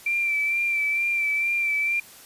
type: tone with vibrato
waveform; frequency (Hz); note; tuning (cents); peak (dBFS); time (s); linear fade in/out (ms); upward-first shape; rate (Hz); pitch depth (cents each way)
sine; 2347; D7; -2; -21; 0.06-2; 5; sine; 2.2; 31
effects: white hiss -47 dBFS RMS until 2.25 s + resampled to 32000 Hz